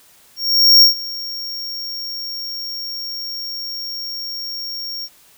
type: tone with ADSR envelope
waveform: square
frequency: 5540 Hz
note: F8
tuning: 15 cents flat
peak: -5 dBFS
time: 0.36-5.09 s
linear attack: 460 ms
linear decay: 120 ms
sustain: -20 dB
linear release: 51 ms
effects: white hiss -50 dBFS RMS until 5.37 s